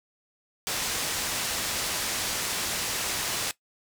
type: low-pass noise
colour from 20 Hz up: white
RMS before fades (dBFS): -30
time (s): 0.67-3.51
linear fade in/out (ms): 0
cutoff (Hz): 8500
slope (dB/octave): 12
effects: noise-tail reverb RT60 0.1 s tail -18 dB re dry